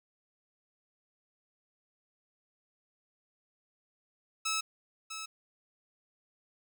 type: tone with echo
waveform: 10% pulse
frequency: 1300 Hz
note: E6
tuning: 24 cents flat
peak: -22 dBFS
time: 4.45-4.61 s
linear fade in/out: 10 ms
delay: 650 ms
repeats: 1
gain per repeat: -9 dB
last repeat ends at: 5.26 s
effects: none